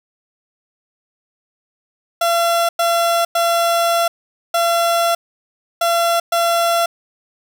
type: tone bursts at uneven times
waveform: 30% pulse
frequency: 680 Hz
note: F5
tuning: 46 cents flat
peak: -11 dBFS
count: 6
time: 2.21-2.69 / 2.79-3.25 / 3.35-4.08 / 4.54-5.15 / 5.81-6.2 / 6.32-6.86 s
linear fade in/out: 5 ms
effects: 7-bit